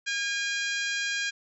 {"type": "harmonic tone", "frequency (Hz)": 812, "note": "G#5", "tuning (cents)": -39, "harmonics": [2, 3, 4, 5, 6, 7, 8, 9], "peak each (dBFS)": [-30, -34, -36, -38, -40, -41, -42, -43], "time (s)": [0.06, 1.31], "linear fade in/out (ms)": 20, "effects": []}